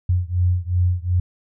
sine beating tone pair, 88.4 / 91.1 Hz, F2 / F#2, +22 / -26 cents, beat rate 2.7 Hz, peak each -19 / -20 dBFS, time 0.09-1.2 s, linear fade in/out 5 ms, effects none

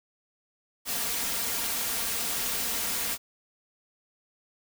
white noise with comb filter, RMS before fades -30 dBFS, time 0.85-3.18 s, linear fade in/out 50 ms, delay 4.3 ms, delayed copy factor +0.5, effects none

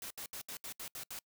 white noise bursts, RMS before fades -44 dBFS, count 8, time 0.02-1.19 s, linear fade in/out 2 ms, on 85 ms, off 70 ms, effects noise-tail reverb RT60 0.1 s tail -26 dB re dry

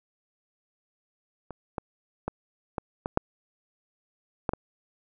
clicks, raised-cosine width 1 ms, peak -24 / -16 / -15 / -15 / -15 / -6 / -11 / -15 dBFS, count 8, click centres 1.507 / 1.782 / 2.28 / 2.782 / 3.059 / 3.174 / 4.492 / 4.535 s, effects none

